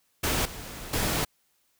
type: noise with level steps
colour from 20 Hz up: pink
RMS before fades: -26 / -40 / -27 dBFS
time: 0.23-1.25 s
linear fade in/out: 10 ms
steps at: 0.45 / 0.93 s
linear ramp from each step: 5 ms
effects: white hiss -70 dBFS RMS until 1.79 s